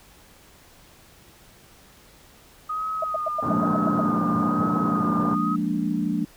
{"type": "tone with vibrato", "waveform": "sine", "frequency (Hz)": 1243, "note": "D#6", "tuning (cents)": -2, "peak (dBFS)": -25, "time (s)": [2.69, 5.56], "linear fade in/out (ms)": 10, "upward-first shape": "sine", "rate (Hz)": 1.1, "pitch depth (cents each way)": 47}
{"type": "tone bursts", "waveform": "sine", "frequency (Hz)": 640, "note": "D#5", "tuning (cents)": 49, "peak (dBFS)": -22, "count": 9, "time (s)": [3.02, 4.009], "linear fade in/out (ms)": 5, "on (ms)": 21, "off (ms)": 100}
{"type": "band-pass noise", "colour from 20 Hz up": "pink", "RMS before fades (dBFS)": -30, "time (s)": [3.42, 5.35], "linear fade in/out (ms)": 10, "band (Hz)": [100, 1400], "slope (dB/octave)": 48}
{"type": "chord", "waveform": "sine", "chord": "Bb dominant seventh", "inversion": "second", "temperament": "equal", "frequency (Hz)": [174.61, 207.7, 233.1, 293.7], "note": ["F3", "Ab3", "Bb3", "D4"], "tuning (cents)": [0, 0, 0, 0], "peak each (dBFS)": [-28, -27, -28, -27], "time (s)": [3.47, 6.25], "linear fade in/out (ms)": 5}
{"effects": ["pink hiss -52 dBFS RMS until 6.36 s"]}